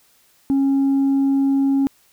sine tone, 273.8 Hz, C#4, 21 cents flat, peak -12 dBFS, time 0.5-1.87 s, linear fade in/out 0 ms, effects tanh soft clip ceiling -13 dBFS + white hiss -57 dBFS RMS until 2.12 s

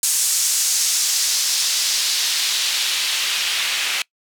white noise with band-pass filter sweep, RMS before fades -20 dBFS, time 0.03-4.02 s, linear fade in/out 2 ms, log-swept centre 7600 to 2600 Hz, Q 1.4, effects noise-tail reverb RT60 0.1 s tail -24 dB re dry

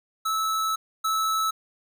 square tone pair in turn, 1306 / 1306 Hz, E6 / E6, -17 / -17 cents, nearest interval unison, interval 0 cents, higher neither, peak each -24 / -23 dBFS, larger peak second, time 0.25-0.76 / 1.04-1.51 s, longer first, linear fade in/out 10 ms, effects none

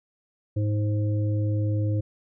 harmonic tone, 105 Hz, G#2, 19 cents sharp, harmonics 1 / 3 / 5, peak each -22 / -32 / -36 dBFS, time 0.56-2.01 s, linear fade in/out 10 ms, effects none

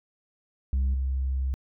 sine tone with level steps, 66.2 Hz, C2, 21 cents sharp, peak -19 / -23 dBFS, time 0.73-1.54 s, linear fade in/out 0 ms, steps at 0.94 s, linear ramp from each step 2 ms, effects tanh soft clip ceiling -21 dBFS

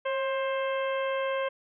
harmonic tone with a mistuned harmonic, 528 Hz, C5, 16 cents sharp, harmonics 1 / 2 / 3 / 4 / 5 / 6, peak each -28 / -34 / -38 / -40 / -42 / -44 dBFS, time 0.05-1.49 s, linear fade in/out 10 ms, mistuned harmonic 1, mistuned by +37 cents, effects none

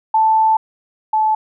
sine tone pair in turn, 880 / 867.9 Hz, A5 / A5, 0 / -24 cents, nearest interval unison, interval 24 cents, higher first, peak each -10 / -12 dBFS, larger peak first, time 0.14-0.57 / 1.13-1.35 s, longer first, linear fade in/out 5 ms, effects none

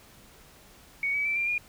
sine tone with pitch steps, 2234 / 2281 / 2329 / 2378 / 2428 Hz, C#7 / C#7 / D7 / D7 / D#7, +13 / +49 / -15 / +21 / -43 cents, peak -25 dBFS, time 1.03-1.58 s, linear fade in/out 2 ms, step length 110 ms, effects pink hiss -54 dBFS RMS until 1.68 s

